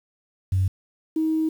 sine tone pair in turn, 94.2 / 316.8 Hz, F#2 / D#4, +32 / +31 cents, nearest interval octave + major sixth, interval 2099 cents, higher second, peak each -17 / -19 dBFS, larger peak first, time 0.52-0.68 / 1.16-1.49 s, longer second, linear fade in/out 5 ms, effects tanh soft clip ceiling -13 dBFS + 8-bit

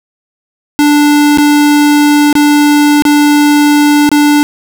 square tone with dropouts, 293.7 Hz, D4, in tune, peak -5 dBFS, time 0.79-4.43 s, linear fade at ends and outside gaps 0 ms, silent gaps 1.374-1.384 / 2.328-2.353 / 3.022-3.052 / 4.091-4.116 s, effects none

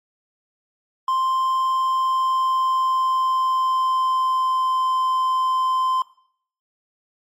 triangle tone with pitch glide, 1046.5 to 1036.3 Hz, C6 to C6, 0 to -17 cents, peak -16 dBFS, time 1.08-6.02 s, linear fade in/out 2 ms, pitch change -17 cents, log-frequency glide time 1.82-4.94 s, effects noise-tail reverb RT60 0.6 s tail -19 dB re dry + MP3 64 kbps

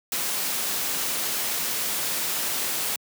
white noise, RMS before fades -27 dBFS, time 0.12-2.96 s, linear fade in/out 2 ms, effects high-pass 150 Hz 12 dB/octave

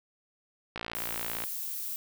click train, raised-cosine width 0.3 ms, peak -19 dBFS, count 40, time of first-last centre 0.76-1.438 s, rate 57.5 Hz
violet noise, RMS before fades -36 dBFS, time 0.95-1.96 s, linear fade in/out 0 ms
effects none

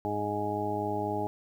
harmonic tone, 103.9 Hz, G#2, 1 cent sharp, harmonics 1 / 2 / 3 / 4 / 6 / 7 / 8, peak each -38 / -40 / -36 / -35 / -37 / -42 / -33 dBFS, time 0.05-1.27 s, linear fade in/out 0 ms, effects 10-bit

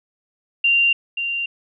sine tone with echo, 2775 Hz, F7, 12 cents flat, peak -13 dBFS, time 0.64-0.93 s, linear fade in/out 5 ms, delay 530 ms, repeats 1, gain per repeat -8 dB, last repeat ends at 1.46 s, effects none

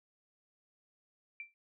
sine tone with exponential decay, 2349 Hz, D7, in tune, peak -38 dBFS, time 1.4-1.54 s, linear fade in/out 1 ms, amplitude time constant 29 ms, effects none

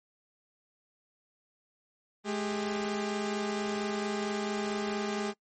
sawtooth tone pair together, 212 / 399.6 Hz, G#3 / G4, +36 / +33 cents, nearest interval major seventh, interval 1097 cents, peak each -29 / -30 dBFS, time 2.24-5.34 s, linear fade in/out 50 ms, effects noise-tail reverb RT60 0.1 s tail -24 dB re dry + MP3 32 kbps

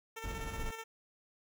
10% pulse tone with tremolo, 449.1 Hz, A4, 35 cents sharp, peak -33 dBFS, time 0.16-0.84 s, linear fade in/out 10 ms, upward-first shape square, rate 16 Hz, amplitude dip 40%
brown noise, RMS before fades -40 dBFS, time 0.24-0.71 s, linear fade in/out 0 ms
effects none

